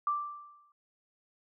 sine tone with exponential decay, 1174.7 Hz, D6, in tune, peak -25 dBFS, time 0.07-0.72 s, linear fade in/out 2 ms, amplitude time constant 140 ms, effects none

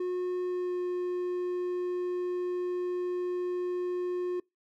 triangle tone with pitch glide, 361.7 to 358.6 Hz, F#4 to F4, -39 to +46 cents, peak -27 dBFS, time 0-4.4 s, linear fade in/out 5 ms, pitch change -15 cents, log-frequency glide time 0.43-0.79 s, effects noise-tail reverb RT60 0.2 s tail -25 dB re dry

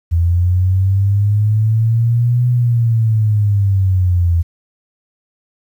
sine linear two-way sweep, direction up then down, 83.2 to 123.47 to 83.2 Hz, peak -10 dBFS, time 0.11-4.43 s, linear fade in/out 20 ms, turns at 2.48 s, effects 8-bit

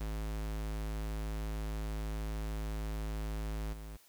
square tone with level steps, 53.2 Hz, G#1, 42 cents sharp, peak -36 / -44 dBFS, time 0-3.97 s, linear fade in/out 10 ms, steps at 3.73 s, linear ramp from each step 2 ms, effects white hiss -63 dBFS RMS until 4.08 s

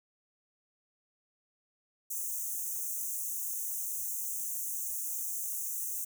white high-pass noise, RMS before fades -36 dBFS, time 2.1-6.05 s, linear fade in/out 10 ms, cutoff 6000 Hz, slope 96 dB/octave, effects none

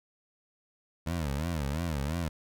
20% pulse tone with vibrato, 77 Hz, D#2, 17 cents flat, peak -25 dBFS, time 1.06-2.29 s, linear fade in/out 10 ms, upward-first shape sine, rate 2.9 Hz, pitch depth 210 cents each way, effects none

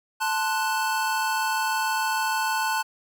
square chord, F# diminished, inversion first, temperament equal, 880 / 1046.5 / 1480 Hz, A5 / C6 / F#6, 0 / 0 / 0 cents, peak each -26 / -32 / -29 dBFS, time 0.2-2.83 s, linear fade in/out 20 ms, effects none

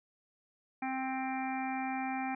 harmonic tone, 262.7 Hz, C4, 7 cents sharp, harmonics 1 / 3 / 4 / 5 / 6 / 7 / 8 / 9, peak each -37 / -36 / -49 / -48 / -49 / -47 / -51 / -43 dBFS, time 0.82-2.35 s, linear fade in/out 5 ms, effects none

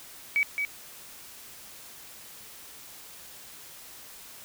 sine tone with echo, 2274 Hz, C#7, 44 cents sharp, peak -21 dBFS, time 0.36-0.43 s, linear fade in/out 0 ms, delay 220 ms, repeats 1, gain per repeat -5 dB, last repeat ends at 0.65 s, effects white hiss -47 dBFS RMS until 4.44 s

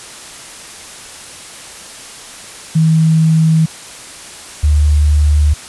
sine tone pair in turn, 160 / 74.51 Hz, D#3 / D2, +49 / +26 cents, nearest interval octave + minor second, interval 1323 cents, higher first, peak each -7 dBFS, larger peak neither, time 2.75-3.66 / 4.63-5.54 s, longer neither, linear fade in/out 10 ms, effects white hiss -32 dBFS RMS until 5.68 s + resampled to 24000 Hz

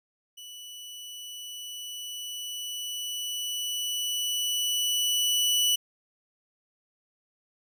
sawtooth tone with level ramp, 2960 Hz, F#7, in tune, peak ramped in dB -39 to -18 dBFS, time 0.37-5.76 s, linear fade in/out 10 ms, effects none

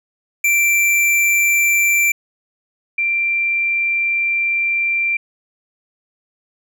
square / sine tone pair in turn, 2349 / 2361 Hz, D7 / D7, 0 / +9 cents, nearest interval unison, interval 9 cents, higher second, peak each -13 / -15 dBFS, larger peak first, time 0.44-2.12 / 2.98-5.17 s, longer second, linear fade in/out 5 ms, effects none

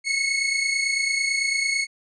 sawtooth tone pair together, 2171 / 2200 Hz, C#7 / C#7, -37 / -14 cents, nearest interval unison, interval 23 cents, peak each -23 / -19 dBFS, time 0.04-1.87 s, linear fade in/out 50 ms, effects resampled to 22050 Hz

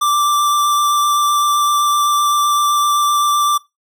square tone with vibrato, 1174.7 Hz, D6, in tune, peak -13 dBFS, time 0.01-3.58 s, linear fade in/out 10 ms, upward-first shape sine, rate 7.8 Hz, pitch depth 11 cents each way, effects noise-tail reverb RT60 0.2 s tail -20 dB re dry

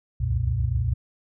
sine tone cluster, 65.7 / 72.7 / 90.5 / 119.4 Hz, C2 / D2 / F#2 / A#2, +8 / -17 / -38 / +42 cents, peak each -26 / -31 / -27 / -25 dBFS, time 0.2-0.94 s, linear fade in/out 10 ms, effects none

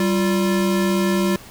square tone pair together, 193.96 / 348.4 Hz, G3 / F4, -18 / -4 cents, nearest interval minor seventh, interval 1014 cents, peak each -19 / -22 dBFS, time 0-1.36 s, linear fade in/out 2 ms, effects pink hiss -42 dBFS RMS until 1.5 s

